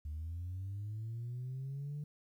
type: linear sweep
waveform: sine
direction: up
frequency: 73.42 to 149.4 Hz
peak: -37 dBFS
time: 0.05-2.04 s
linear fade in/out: 5 ms
effects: tanh soft clip ceiling -36 dBFS + 12-bit